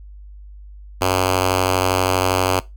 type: tone with notch filter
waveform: 5% pulse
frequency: 92.5 Hz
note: F#2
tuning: in tune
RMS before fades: -18 dBFS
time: 1.01-2.6 s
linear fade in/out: 5 ms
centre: 190 Hz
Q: 1.4
effects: noise-tail reverb RT60 0.2 s tail -19 dB re dry + added 50 Hz sine -36 dBFS peak until 2.76 s

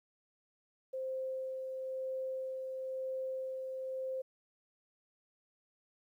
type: tone with tremolo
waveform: sine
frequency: 523.3 Hz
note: C5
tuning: in tune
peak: -35 dBFS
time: 0.93-4.22 s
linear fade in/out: 10 ms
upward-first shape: sine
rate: 1 Hz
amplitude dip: 30%
effects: 12-bit

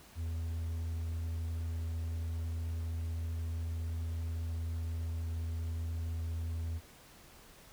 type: tone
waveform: triangle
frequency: 82.41 Hz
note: E2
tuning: in tune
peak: -32 dBFS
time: 0.15-6.81 s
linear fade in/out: 50 ms
effects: pink hiss -57 dBFS RMS until 7.72 s

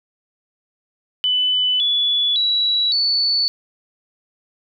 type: tone with pitch steps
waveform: sine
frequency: 2999 / 3425 / 3912 / 4468 Hz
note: F#7 / A7 / B7 / C#8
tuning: +23 / -47 / -17 / +13 cents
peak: -15 dBFS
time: 1.24-3.48 s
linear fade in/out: 0 ms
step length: 560 ms
effects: none

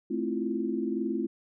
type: chord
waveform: sine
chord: F major seventh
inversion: first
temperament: just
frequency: 218.3 / 261.9 / 327.4 / 349.2 Hz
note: A3 / C4 / E4 / F4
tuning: -13 / +2 / -12 / 0 cents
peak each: -33 dBFS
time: 0.1-1.27 s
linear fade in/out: 10 ms
effects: none

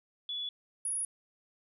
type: tone pair in turn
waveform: sine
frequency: 3421 / 10362 Hz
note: A7 / E9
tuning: -49 / -31 cents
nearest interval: octave + perfect fifth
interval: 1918 cents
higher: second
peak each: -34 / -31 dBFS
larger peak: second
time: 0.29-0.49 / 0.85-1.05 s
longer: neither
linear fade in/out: 2 ms
effects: none

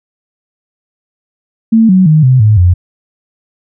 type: tone with pitch steps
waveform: sine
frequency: 224.5 / 186.61 / 155.12 / 128.94 / 107.18 / 89.09 Hz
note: A3 / F#3 / D#3 / C3 / A2 / F2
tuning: +35 / +15 / -5 / -25 / -45 / +35 cents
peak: -3 dBFS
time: 1.72-2.74 s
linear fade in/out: 10 ms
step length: 170 ms
effects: none

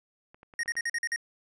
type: clicks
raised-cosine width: 0.5 ms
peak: -36 dBFS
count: 8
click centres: 0.345 / 0.431 / 0.538 / 0.606 / 0.659 / 0.711 / 0.754 / 0.792 s
type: tone bursts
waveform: square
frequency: 1867 Hz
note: A#6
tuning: 2 cents sharp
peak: -28 dBFS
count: 7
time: 0.59-1.161 s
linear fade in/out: 2 ms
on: 43 ms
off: 45 ms
effects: resampled to 22050 Hz

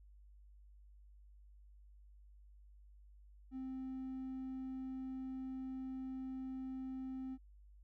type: tone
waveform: triangle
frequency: 261.6 Hz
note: C4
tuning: in tune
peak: -39 dBFS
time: 3.51-7.38 s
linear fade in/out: 50 ms
effects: tanh soft clip ceiling -35 dBFS + added 50 Hz sine -58 dBFS peak until 7.83 s

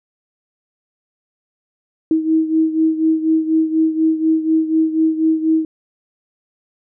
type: beating tone pair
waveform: sine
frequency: 318 / 322.1 Hz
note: D#4 / E4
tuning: +38 / -40 cents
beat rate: 4.1 Hz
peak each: -14 / -19 dBFS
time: 2.11-5.65 s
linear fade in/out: 2 ms
effects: none

